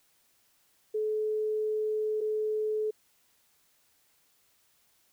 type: tone pair in turn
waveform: sine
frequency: 430 / 430 Hz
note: A4 / A4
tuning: -40 / -40 cents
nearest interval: unison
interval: 0 cents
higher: neither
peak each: -27 dBFS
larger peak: neither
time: 0.94-2.21 / 2.21-2.91 s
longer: first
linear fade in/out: 10 ms
effects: white hiss -68 dBFS RMS until 5.12 s